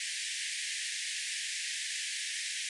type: band-pass noise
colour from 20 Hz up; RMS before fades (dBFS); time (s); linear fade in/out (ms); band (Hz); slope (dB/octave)
pink; -37; 0-2.69; 2; 1700 to 10000; 96
effects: none